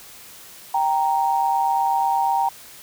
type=tone pair together; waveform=sine; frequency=784 / 932.3 Hz; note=G5 / A#5; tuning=0 / 0 cents; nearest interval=minor third; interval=300 cents; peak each=-20 / -20 dBFS; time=0.74-2.49 s; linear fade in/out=5 ms; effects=white hiss -43 dBFS RMS until 2.82 s